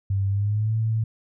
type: tone with pitch glide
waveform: sine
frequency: 98 to 111.28 Hz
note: G2 to A2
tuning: 0 to +20 cents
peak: -20 dBFS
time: 0.1-1.04 s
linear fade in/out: 5 ms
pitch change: +220 cents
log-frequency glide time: 0.28-0.75 s
effects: none